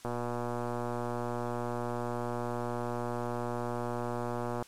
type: click train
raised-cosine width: 1 ms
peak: -21 dBFS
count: 550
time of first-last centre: 0.05-4.625 s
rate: 120 Hz
effects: white hiss -56 dBFS RMS until 4.67 s + low-pass 10000 Hz 12 dB/octave